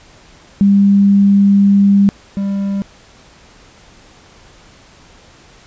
sine / triangle tone pair in turn, 199.4 / 198.02 Hz, G3 / G3, +30 / +18 cents, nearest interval unison, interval 12 cents, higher first, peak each -6 / -13 dBFS, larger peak first, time 0.61-2.09 / 2.37-2.82 s, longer first, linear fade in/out 0 ms, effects pink hiss -44 dBFS RMS until 5.66 s + resampled to 16000 Hz

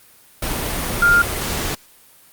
sine tone in noise, 1404 Hz, F6, 9 cents sharp, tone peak -10 dBFS, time 1.02-1.22 s, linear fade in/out 5 ms, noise pink, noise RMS -23 dBFS, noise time 0.42-1.75 s, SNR +10 dB, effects white hiss -49 dBFS RMS until 2.32 s + Opus 32 kbps

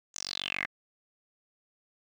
10% pulse tone with band-pass filter sweep, 47.15 Hz, F#1, 33 cents sharp, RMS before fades -36 dBFS, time 0.14-0.67 s, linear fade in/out 20 ms, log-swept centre 6800 to 1800 Hz, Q 7.2, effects none

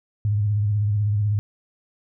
sine tone with vibrato, 104 Hz, G#2, 3 cents sharp, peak -18 dBFS, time 0.25-1.39 s, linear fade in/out 0 ms, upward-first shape sine, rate 16 Hz, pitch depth 55 cents each way, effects none

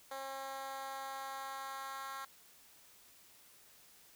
10% pulse tone with high-pass filter sweep, 270 Hz, C#4, 45 cents flat, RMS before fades -44 dBFS, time 0.11-2.25 s, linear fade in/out 5 ms, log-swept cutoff 610 to 1100 Hz, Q 2, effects white hiss -62 dBFS RMS until 4.15 s

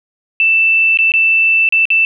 sine tone with dropouts, 2657 Hz, E7, 13 cents sharp, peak -8 dBFS, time 0.4-2.05 s, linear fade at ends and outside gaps 1 ms, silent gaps 0.973-0.988 / 1.119-1.138 / 1.689-1.724 / 1.854-1.903 s, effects none

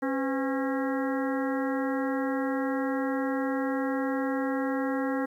harmonic tone with a mistuned harmonic, 272.1 Hz, C#4, 32 cents flat, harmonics 1 / 2 / 3 / 4 / 5 / 6 / 7, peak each -28 / -32 / -37 / -40 / -40 / -40 / -41 dBFS, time 0.02-5.26 s, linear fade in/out 10 ms, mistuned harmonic 2, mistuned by -110 cents, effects 10-bit

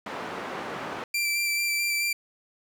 white band-pass noise, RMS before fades -35 dBFS, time 0.06-1.04 s, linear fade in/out 2 ms, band 170 to 1300 Hz, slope 12 dB/octave
sawtooth tone with vibrato, 2349 Hz, D7, in tune, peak -21 dBFS, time 1.14-2.13 s, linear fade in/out 5 ms, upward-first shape square, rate 4.6 Hz, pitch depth 12 cents each way
effects none

